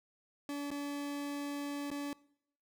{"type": "tone with dropouts", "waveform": "40% pulse", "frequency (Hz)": 286.4, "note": "D4", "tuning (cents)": -43, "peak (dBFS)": -36, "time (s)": [0.49, 2.13], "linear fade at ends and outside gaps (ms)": 1, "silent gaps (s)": [[0.705, 0.714], [1.903, 1.914]], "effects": ["noise-tail reverb RT60 0.7 s tail -22 dB re dry"]}